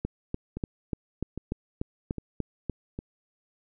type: two click trains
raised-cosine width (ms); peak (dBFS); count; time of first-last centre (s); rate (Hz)
3; -16 / -21; 10 / 4; 0.05-2.697 / 0.57-2.989; 3.4 / 1.24
effects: none